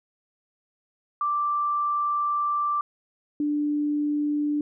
sine tone pair in turn, 1174.7 / 295 Hz, D6 / D4, 0 / +8 cents, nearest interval 2 octaves, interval 2392 cents, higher first, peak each -22 dBFS, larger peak neither, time 1.21-2.81 / 3.4-4.61 s, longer first, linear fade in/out 2 ms, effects none

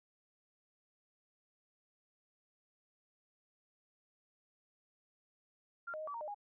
sine tone with pitch steps, 1390 / 620 / 624 / 1150 / 928 / 607 / 821 Hz, F6 / D#5 / D#5 / D6 / A#5 / D#5 / G#5, -9 / -6 / +5 / -37 / -8 / -43 / -20 cents, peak -40 dBFS, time 5.87-6.346 s, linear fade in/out 10 ms, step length 68 ms, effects none

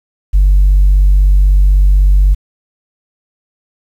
sine tone, 48.06 Hz, G1, 34 cents flat, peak -3 dBFS, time 0.33-2.35 s, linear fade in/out 20 ms, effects tanh soft clip ceiling -2 dBFS + 7-bit

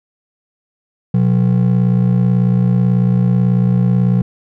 triangle ring-modulated tone, 153.3 Hz, D#3, 25 cents flat, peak -5 dBFS, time 1.14-4.22 s, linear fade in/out 2 ms, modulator 29.1 Hz, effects none

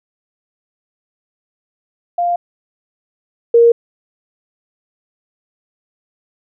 sine tone pair in turn, 698.5 / 467.8 Hz, F5 / A#4, 0 / +6 cents, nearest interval perfect fifth, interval 694 cents, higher first, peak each -13 / -5 dBFS, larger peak second, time 2.18-2.36 / 3.54-3.72 s, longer neither, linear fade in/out 5 ms, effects none

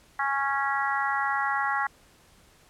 harmonic tone, 276.3 Hz, C#4, 6 cents flat, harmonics 3 / 4 / 5 / 6 / 7, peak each -29 / -30 / -31 / -32 / -32 dBFS, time 0.19-1.87 s, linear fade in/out 5 ms, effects pink hiss -58 dBFS RMS until 2.69 s + low-pass 12000 Hz 12 dB/octave

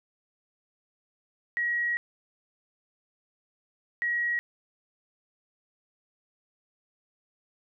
sine tone pair in turn, 1905 / 1905 Hz, A#6 / A#6, +37 / +37 cents, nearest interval unison, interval 0 cents, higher neither, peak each -25 dBFS, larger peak neither, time 1.57-1.97 / 4.02-4.39 s, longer first, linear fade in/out 0 ms, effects none

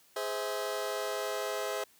sawtooth chord, Ab augmented, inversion none, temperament just, 415.3 / 519.1 / 648.9 Hz, Ab4 / C5 / E5, 0 / -14 / -27 cents, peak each -33 dBFS, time 0.16-1.84 s, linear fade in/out 5 ms, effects white hiss -63 dBFS RMS until 1.99 s + high-pass 80 Hz 12 dB/octave

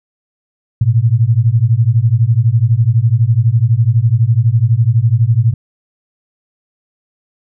sine beating tone pair, 109.3 / 121.3 Hz, A2 / B2, -11 / -31 cents, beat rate 12 Hz, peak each -11 dBFS, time 0.81-5.54 s, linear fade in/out 5 ms, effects none

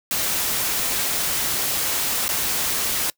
white noise with dropouts, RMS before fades -23 dBFS, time 0.11-3.1 s, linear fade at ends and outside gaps 1 ms, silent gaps 2.281-2.29 s, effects noise-tail reverb RT60 0.1 s tail -23 dB re dry

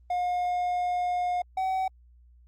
triangle tone pair in turn, 716 / 757 Hz, F5 / F#5, +43 / +39 cents, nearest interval minor second, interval 96 cents, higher second, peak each -23 dBFS, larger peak neither, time 0.1-1.42 / 1.57-1.88 s, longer first, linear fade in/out 5 ms, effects added 60 Hz sine -53 dBFS peak until 2.47 s + Opus 32 kbps

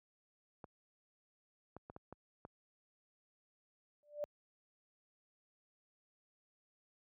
clicks, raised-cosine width 1 ms, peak -35 dBFS, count 6, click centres 0.642 / 1.766 / 1.899 / 1.964 / 2.126 / 2.451 s
sine tone with exponential growth, 590 Hz, D5, 8 cents sharp, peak -33 dBFS, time 4.03-4.24 s, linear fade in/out 0 ms, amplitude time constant 44 ms
effects high-pass 60 Hz 12 dB/octave

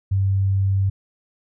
sine tone, 97.2 Hz, G2, 14 cents flat, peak -16 dBFS, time 0.11-0.9 s, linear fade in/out 10 ms, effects none

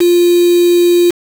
sine tone with quantisation, 349.2 Hz, F4, in tune, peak -6 dBFS, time 0-1.11 s, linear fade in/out 10 ms, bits 3, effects none

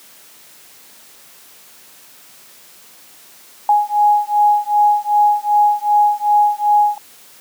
sine beating tone pair, 830.6 / 833.2 Hz, G#5 / G#5, 0 / +5 cents, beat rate 2.6 Hz, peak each -14 dBFS, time 3.69-6.98 s, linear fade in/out 2 ms, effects white hiss -44 dBFS RMS until 7.4 s + high-pass 150 Hz 12 dB/octave

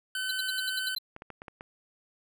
25% pulse tone, 1521 Hz, F#6, 47 cents sharp, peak -27 dBFS, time 0.15-0.95 s, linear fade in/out 2 ms
square tone bursts, 4065 Hz, B7, 49 cents sharp, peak -30 dBFS, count 8, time 0.29-0.985 s, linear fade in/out 5 ms, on 23 ms, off 73 ms
clicks, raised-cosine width 0.5 ms, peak -27 dBFS, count 6, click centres 1.164 / 1.221 / 1.303 / 1.419 / 1.482 / 1.609 s
effects none

